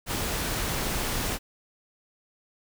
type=noise; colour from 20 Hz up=pink; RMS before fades=-29 dBFS; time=0.06-1.39 s; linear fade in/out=50 ms; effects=none